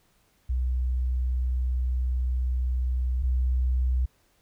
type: tone pair in turn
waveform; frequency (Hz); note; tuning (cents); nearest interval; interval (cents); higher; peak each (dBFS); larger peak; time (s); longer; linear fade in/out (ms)
sine; 62.7 / 63.06; B1 / B1; +27 / +37; unison; 10; second; -23 / -21; second; 0.49-3.23 / 3.23-4.06; first; 10
effects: pink hiss -66 dBFS RMS until 4.41 s